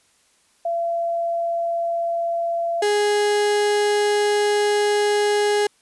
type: tone pair in turn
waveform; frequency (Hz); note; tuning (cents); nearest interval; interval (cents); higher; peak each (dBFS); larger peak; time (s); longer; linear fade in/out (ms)
sine / 35% pulse; 679 / 414.4; F5 / G#4; -49 / -4; major sixth; 855; first; -20 / -15; second; 0.65-2.82 / 2.82-5.67; second; 5
effects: white hiss -60 dBFS RMS until 5.81 s + resampled to 24000 Hz